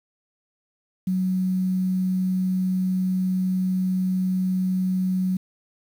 sine tone with quantisation, 185.6 Hz, F#3, 6 cents sharp, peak -20 dBFS, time 1.07-5.37 s, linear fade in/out 5 ms, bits 8, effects none

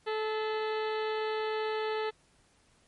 harmonic tone with a mistuned harmonic, 434.4 Hz, A4, 22 cents flat, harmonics 1 / 2 / 3 / 4 / 5 / 6 / 7 / 8 / 9 / 10, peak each -31 / -37 / -41 / -43 / -45 / -47 / -48 / -49 / -50 / -51 dBFS, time 0.06-2.11 s, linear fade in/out 20 ms, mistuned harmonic 5, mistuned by -100 cents, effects pink hiss -66 dBFS RMS until 2.87 s + MP3 48 kbps

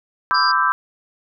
sine chord, E minor seventh, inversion second, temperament equal with one note detuned, 1005 / 1174.7 / 1318.5 / 1568 Hz, B5 / D6 / E6 / G6, +30 / 0 / 0 / 0 cents, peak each -20 dBFS, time 0.31-0.72 s, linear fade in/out 0 ms
sine tone, 4816 Hz, D8, 43 cents sharp, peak -20 dBFS, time 0.34-0.52 s, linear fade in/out 10 ms
effects none

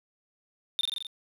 triangle tone with echo, 3619 Hz, A7, 48 cents sharp, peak -22 dBFS, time 0.79-0.81 s, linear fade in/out 0 ms, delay 43 ms, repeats 6, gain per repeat -2 dB, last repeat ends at 1.068 s, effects none

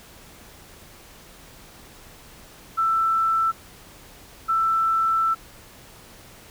sine tone pair in turn, 1329 / 1329 Hz, E6 / E6, +14 / +14 cents, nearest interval unison, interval 0 cents, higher neither, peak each -18 dBFS, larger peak neither, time 2.77-3.52 / 4.48-5.35 s, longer second, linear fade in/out 20 ms, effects pink hiss -47 dBFS RMS until 6.5 s

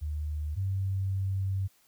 sine tone pair in turn, 75.6 / 96.41 Hz, D#2 / G2, -49 / -28 cents, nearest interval major third, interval 421 cents, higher second, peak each -30 / -27 dBFS, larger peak second, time 0.01-0.56 / 0.56-1.68 s, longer second, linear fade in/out 20 ms, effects white hiss -65 dBFS RMS until 1.87 s

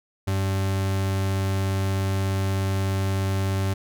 40% pulse tone, 96.7 Hz, G2, 23 cents flat, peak -21 dBFS, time 0.27-3.74 s, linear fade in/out 10 ms, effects none

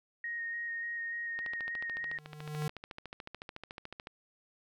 sine tone with vibrato, 1864.7 Hz, A#6, in tune, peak -35 dBFS, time 0.24-2.18 s, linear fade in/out 2 ms, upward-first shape square, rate 3.4 Hz, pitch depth 10 cents each way
click train, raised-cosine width 0.3 ms, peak -27 dBFS, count 38, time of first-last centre 1.39-4.071 s, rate 13.8 Hz
square tone with exponential growth, 151.1 Hz, D3, 50 cents sharp, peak -31 dBFS, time 1.94-2.68 s, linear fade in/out 2 ms, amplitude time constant 160 ms
effects none

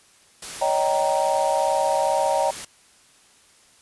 white noise, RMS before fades -34 dBFS, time 0.42-2.65 s, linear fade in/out 5 ms
sine chord, Eb dominant seventh, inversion third, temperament just, 560 / 622.3 / 777.8 / 933.4 Hz, Db5 / Eb5 / G5 / Bb5, +18 / 0 / -14 / +2 cents, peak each -24 dBFS, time 0.61-2.51 s, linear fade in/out 10 ms
effects white hiss -55 dBFS RMS until 3.81 s + resampled to 24000 Hz

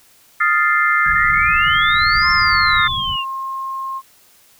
sine chord, F dominant seventh, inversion third, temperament equal with one note detuned, 1244.5 / 1389.7 / 1760 / 2093 Hz, Eb6 / F6 / A6 / C7, 0 / -9 / 0 / 0 cents, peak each -18 dBFS, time 0.4-2.88 s, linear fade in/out 10 ms
sine exponential two-way sweep, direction up then down, 1600 to 5340 to 2709 Hz, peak -20 dBFS, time 1.04-3.25 s, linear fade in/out 50 ms, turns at 2.31 s
pink low-pass noise, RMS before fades -30 dBFS, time 1.06-3.16 s, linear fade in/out 2 ms, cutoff 170 Hz, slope 24 dB/octave
sine tone with pitch glide, 1057 to 1067.4 Hz, C6 to C6, +17 to +34 cents, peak -22 dBFS, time 2.21-4.02 s, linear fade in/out 50 ms, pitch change +17 cents, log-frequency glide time 2.51-3.24 s
effects white hiss -51 dBFS RMS until 4.59 s

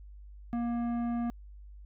sine tone with tanh clipping, 236.5 Hz, A#3, 25 cents sharp, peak -31 dBFS, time 0.53-1.3 s, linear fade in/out 0 ms, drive 12 dB, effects added 50 Hz sine -46 dBFS peak until 1.85 s

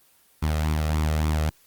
sawtooth tone with flanger, 77.2 Hz, D#2, 13 cents flat, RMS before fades -23 dBFS, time 0.42-1.5 s, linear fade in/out 10 ms, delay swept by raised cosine 0.86 to 1.6 ms, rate 3.5 Hz, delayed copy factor +0.55, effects white hiss -59 dBFS RMS until 1.66 s + Opus 24 kbps

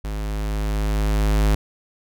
square tone with level ramp, 52.2 Hz, G#1, 10 cents sharp, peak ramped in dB -26 to -15 dBFS, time 0.04-1.55 s, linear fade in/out 5 ms, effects none

